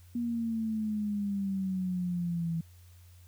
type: exponential sweep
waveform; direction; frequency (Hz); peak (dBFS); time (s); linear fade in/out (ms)
sine; down; 240 to 163.7; -29; 0.15-2.61; 5
effects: added 88 Hz sine -52 dBFS peak until 3.27 s + white hiss -64 dBFS RMS until 3.27 s